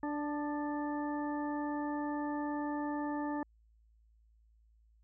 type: harmonic tone with a mistuned harmonic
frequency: 293.7 Hz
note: D4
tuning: in tune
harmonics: 1 / 2 / 3 / 4 / 6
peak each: -35 / -44 / -40 / -48 / -48 dBFS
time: 0.03-3.43 s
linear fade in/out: 2 ms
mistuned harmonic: 4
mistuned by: +33 cents
effects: added 55 Hz sine -63 dBFS peak until 5.03 s